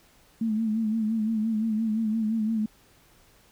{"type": "tone with vibrato", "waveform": "sine", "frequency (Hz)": 220, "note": "A3", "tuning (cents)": 0, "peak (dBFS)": -23, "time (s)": [0.41, 2.66], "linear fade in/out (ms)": 5, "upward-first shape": "sine", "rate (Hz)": 5.8, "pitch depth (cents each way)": 59, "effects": ["pink hiss -59 dBFS RMS until 3.51 s"]}